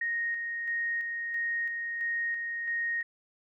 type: tone with tremolo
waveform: sine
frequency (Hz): 1864.7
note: A#6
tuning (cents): 0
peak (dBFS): -28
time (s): 0.01-3.03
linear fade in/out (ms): 5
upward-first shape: square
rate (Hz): 1.5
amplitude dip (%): 35
effects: none